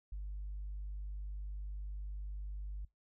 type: tone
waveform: sine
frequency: 50 Hz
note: G1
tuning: 35 cents sharp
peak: -38 dBFS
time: 0.12-2.85 s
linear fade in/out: 5 ms
effects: noise-tail reverb RT60 0.2 s tail -25 dB re dry + tanh soft clip ceiling -36 dBFS